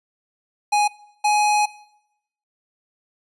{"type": "tone pair in turn", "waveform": "square", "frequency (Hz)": [830.6, 836.9], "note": ["G#5", "G#5"], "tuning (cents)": [0, 13], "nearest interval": "unison", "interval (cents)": 13, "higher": "second", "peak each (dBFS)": -16, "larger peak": "neither", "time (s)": [[0.72, 0.88], [1.24, 1.66]], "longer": "second", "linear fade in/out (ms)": 10, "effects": ["noise-tail reverb RT60 0.8 s tail -21 dB re dry", "resampled to 24000 Hz"]}